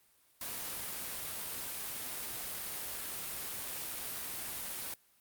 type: noise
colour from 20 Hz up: white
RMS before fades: -40 dBFS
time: 0.41-4.94 s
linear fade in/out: 2 ms
effects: white hiss -68 dBFS RMS until 5.2 s + Opus 32 kbps